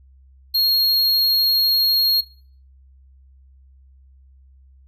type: tone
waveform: square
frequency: 4272 Hz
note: C8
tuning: 35 cents sharp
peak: -16 dBFS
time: 0.54-2.21 s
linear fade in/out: 10 ms
effects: noise-tail reverb RT60 0.5 s tail -21 dB re dry + added 66 Hz sine -47 dBFS peak until 4.87 s